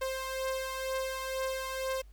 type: beating tone pair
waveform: sawtooth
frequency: 526 / 528.1 Hz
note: C5 / C5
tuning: +9 / +16 cents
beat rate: 2.1 Hz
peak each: -30 / -35 dBFS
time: 0.01-2.02 s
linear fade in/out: 10 ms
effects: added 50 Hz sine -50 dBFS peak until 2.12 s + pink hiss -69 dBFS RMS until 2.12 s